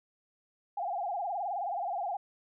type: tone with vibrato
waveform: sine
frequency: 750 Hz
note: F#5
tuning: 23 cents sharp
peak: -31 dBFS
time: 0.77-2.17 s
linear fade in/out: 5 ms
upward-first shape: sine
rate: 19 Hz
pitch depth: 170 cents each way
effects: none